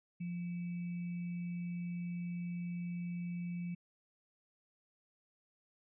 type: tone with sample-and-hold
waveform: sine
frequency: 175 Hz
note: F3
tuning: 4 cents sharp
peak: -37 dBFS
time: 0.2-3.75 s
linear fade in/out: 10 ms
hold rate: 2450 Hz
effects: resampled to 8000 Hz